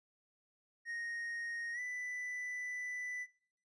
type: tone with pitch glide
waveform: triangle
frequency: 1864.7 to 1987 Hz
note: A#6 to B6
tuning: 0 to +10 cents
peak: -37 dBFS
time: 0.85-3.27 s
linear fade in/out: 50 ms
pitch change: +110 cents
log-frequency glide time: 1.73-1.8 s
effects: noise-tail reverb RT60 0.6 s tail -22 dB re dry + resampled to 22050 Hz